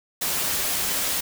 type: noise with comb filter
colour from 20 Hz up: white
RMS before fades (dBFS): -25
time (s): 0.21-1.21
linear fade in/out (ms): 10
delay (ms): 9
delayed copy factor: -0.5
effects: none